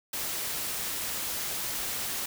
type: noise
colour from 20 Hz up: white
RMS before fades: -33 dBFS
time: 0.13-2.26 s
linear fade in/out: 5 ms
effects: none